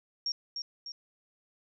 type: tone with echo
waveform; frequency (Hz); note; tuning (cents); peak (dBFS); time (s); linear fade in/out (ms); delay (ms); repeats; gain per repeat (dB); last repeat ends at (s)
sine; 5550; F8; -12; -29; 0.26-0.32; 2; 300; 2; -5; 0.92
effects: none